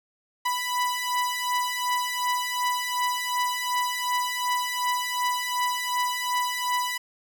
sawtooth beating tone pair, 987.8 / 990.5 Hz, B5 / B5, 0 / +5 cents, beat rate 2.7 Hz, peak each -25 / -23 dBFS, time 0.45-6.98 s, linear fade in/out 10 ms, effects none

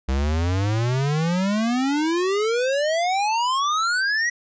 square exponential sweep, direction up, 64.1 to 1950 Hz, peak -20 dBFS, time 0.08-4.3 s, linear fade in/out 10 ms, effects resampled to 16000 Hz

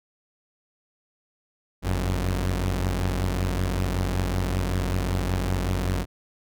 sawtooth tone pair together, 48.18 / 91.1 Hz, G1 / F#2, -29 / -26 cents, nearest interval major seventh, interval 1103 cents, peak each -22 dBFS, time 1.82-6.06 s, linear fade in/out 50 ms, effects none

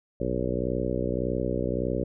harmonic tone with a mistuned harmonic, 61.74 Hz, B1, in tune, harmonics 1 / 2 / 3 / 4 / 5 / 6 / 7 / 8 / 9, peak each -34 / -34 / -34 / -34 / -34 / -34 / -34 / -34 / -34 dBFS, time 0.2-2.04 s, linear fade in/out 5 ms, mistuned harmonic 1, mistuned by -120 cents, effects none

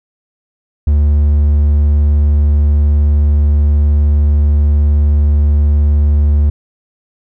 triangle tone, 73.42 Hz, D2, in tune, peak -5 dBFS, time 0.87-6.5 s, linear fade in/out 5 ms, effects none

